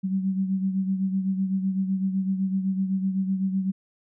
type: beating tone pair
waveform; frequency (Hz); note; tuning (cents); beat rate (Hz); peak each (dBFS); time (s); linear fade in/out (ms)
sine; 190.1 / 198; F#3 / G3; +47 / +18; 7.9; -23 / -31; 0.03-3.72; 20
effects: none